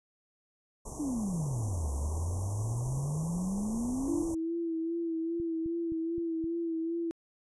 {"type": "band-stop noise", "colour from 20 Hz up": "pink", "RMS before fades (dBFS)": -41, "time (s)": [0.85, 4.35], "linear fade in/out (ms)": 10, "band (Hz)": [1100, 5800], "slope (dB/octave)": 96}
{"type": "exponential two-way sweep", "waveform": "sine", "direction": "down then up", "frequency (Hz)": [309.1, 68.5, 309.1], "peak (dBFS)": -30, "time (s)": [0.99, 4.24], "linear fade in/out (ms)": 10, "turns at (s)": 1.92}
{"type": "tone with vibrato", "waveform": "sine", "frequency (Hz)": 331.4, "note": "E4", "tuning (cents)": 9, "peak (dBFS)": -30, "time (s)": [4.08, 7.11], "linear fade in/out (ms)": 0, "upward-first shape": "sine", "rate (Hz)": 2.5, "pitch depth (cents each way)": 39}
{"type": "click train", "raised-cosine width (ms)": 5, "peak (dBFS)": -33, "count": 5, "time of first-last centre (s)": [5.4, 6.442], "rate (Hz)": 3.84}
{"effects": ["resampled to 24000 Hz"]}